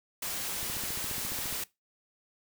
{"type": "noise", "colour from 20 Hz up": "white", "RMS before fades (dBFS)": -35, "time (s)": [0.22, 1.64], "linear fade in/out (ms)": 5}
{"type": "click train", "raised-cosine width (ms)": 3, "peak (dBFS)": -30, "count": 14, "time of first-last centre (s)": [0.63, 1.527], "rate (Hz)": 14.5}
{"effects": ["noise-tail reverb RT60 0.2 s tail -20 dB re dry"]}